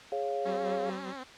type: chord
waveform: sine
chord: Db major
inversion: second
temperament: equal with one note detuned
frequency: 415.3 / 552.4 / 698.5 Hz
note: Ab4 / Db5 / F5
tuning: 0 / -6 / 0 cents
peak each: -34 dBFS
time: 0.12-0.9 s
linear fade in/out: 2 ms
type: tone with tremolo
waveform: 25% pulse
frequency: 189.7 Hz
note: F#3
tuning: 43 cents sharp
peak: -31 dBFS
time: 0.44-1.14 s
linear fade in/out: 50 ms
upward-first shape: sine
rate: 4.7 Hz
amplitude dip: 60%
type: tone with vibrato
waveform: 10% pulse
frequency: 267 Hz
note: C4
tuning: 35 cents sharp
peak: -31 dBFS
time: 0.45-1.24 s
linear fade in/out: 10 ms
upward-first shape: triangle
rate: 7.6 Hz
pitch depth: 95 cents each way
effects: white hiss -49 dBFS RMS until 1.37 s + low-pass 4000 Hz 12 dB/octave

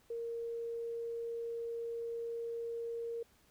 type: tone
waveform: sine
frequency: 464.7 Hz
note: A#4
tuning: 5 cents flat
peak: -37 dBFS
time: 0.1-3.23 s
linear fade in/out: 5 ms
effects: pink hiss -68 dBFS RMS until 3.5 s

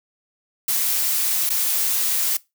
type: noise with dropouts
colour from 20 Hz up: blue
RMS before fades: -21 dBFS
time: 0.68-2.37 s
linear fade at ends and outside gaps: 5 ms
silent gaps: 1.493-1.501 s
effects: noise-tail reverb RT60 0.2 s tail -20 dB re dry

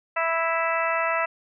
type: harmonic tone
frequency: 329.6 Hz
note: E4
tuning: in tune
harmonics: 2 / 3 / 4 / 5 / 6 / 7 / 8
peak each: -27 / -29 / -27 / -34 / -29 / -39 / -31 dBFS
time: 0.16-1.26 s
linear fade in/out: 10 ms
effects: none

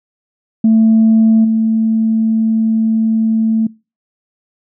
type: tone with level steps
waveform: sine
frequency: 222.3 Hz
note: A3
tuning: 18 cents sharp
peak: -5 / -10 dBFS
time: 0.64-3.67 s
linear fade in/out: 5 ms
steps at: 1.44 s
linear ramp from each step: 10 ms
effects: noise-tail reverb RT60 0.3 s tail -24 dB re dry + tanh soft clip ceiling -3 dBFS

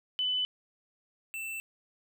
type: tone pair in turn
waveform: sine / square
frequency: 3004 / 2667 Hz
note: F#7 / E7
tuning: +26 / +20 cents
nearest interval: major second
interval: 206 cents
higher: first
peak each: -27 / -36 dBFS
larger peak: first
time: 0.19-0.45 / 1.34-1.6 s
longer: neither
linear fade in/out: 0 ms
effects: none

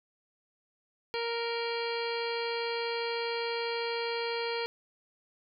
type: harmonic tone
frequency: 466.2 Hz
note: A#4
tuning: in tune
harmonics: 1 / 2 / 3 / 4 / 5 / 6 / 7 / 9 / 10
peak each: -33 / -38 / -43 / -44 / -40 / -44 / -44 / -42 / -46 dBFS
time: 1.14-4.66 s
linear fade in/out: 0 ms
effects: none

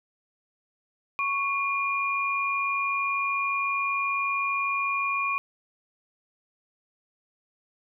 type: tone pair together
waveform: sine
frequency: 1108.7 / 2418 Hz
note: C#6 / D7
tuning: 0 / +50 cents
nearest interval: octave + minor second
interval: 1350 cents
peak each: -27 dBFS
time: 1.19-5.38 s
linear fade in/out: 0 ms
effects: none

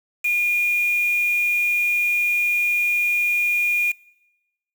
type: tone with quantisation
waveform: sine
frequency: 2428 Hz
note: D#7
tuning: 43 cents flat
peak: -18 dBFS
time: 0.24-3.92 s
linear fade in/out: 10 ms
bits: 5
effects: noise-tail reverb RT60 1.0 s tail -24 dB re dry

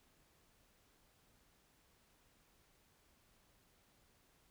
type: silence
effects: pink hiss -72 dBFS RMS until 4.5 s

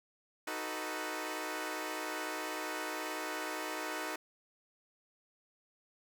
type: chord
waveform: 10% pulse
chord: B dominant seventh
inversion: first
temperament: equal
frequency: 311.1 / 370 / 440 / 493.9 Hz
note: D#4 / F#4 / A4 / B4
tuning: 0 / 0 / 0 / 0 cents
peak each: -32 / -35 / -36 / -36 dBFS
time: 0.47-4.16 s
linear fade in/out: 5 ms
effects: none

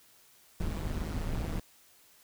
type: noise with amplitude modulation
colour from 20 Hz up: brown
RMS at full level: -30 dBFS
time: 0.6-1.6 s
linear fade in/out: 5 ms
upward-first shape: sine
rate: 158 Hz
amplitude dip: 75%
effects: white hiss -61 dBFS RMS until 2.23 s

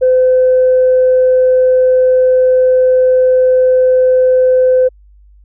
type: tone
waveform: sine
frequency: 511 Hz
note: C5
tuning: 41 cents flat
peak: -5 dBFS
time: 0.01-4.89 s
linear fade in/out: 20 ms
effects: tanh soft clip ceiling -2 dBFS + added 50 Hz sine -40 dBFS peak until 5.44 s

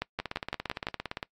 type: two click trains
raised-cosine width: 0.3 ms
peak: -14 / -17 dBFS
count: 6 / 19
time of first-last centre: 0.02-0.869 / 0.2-1.229 s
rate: 5.89 / 17.5 Hz
effects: noise-tail reverb RT60 0.1 s tail -22 dB re dry + AAC 64 kbps

